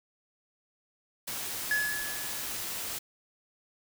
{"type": "noise", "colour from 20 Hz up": "white", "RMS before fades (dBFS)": -36, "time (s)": [1.27, 2.99], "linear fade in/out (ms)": 10}
{"type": "tone with exponential decay", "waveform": "triangle", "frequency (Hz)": 1700, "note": "G#6", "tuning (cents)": 40, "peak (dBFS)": -22, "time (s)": [1.71, 2.68], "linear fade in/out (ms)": 2, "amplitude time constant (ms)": 210}
{"effects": []}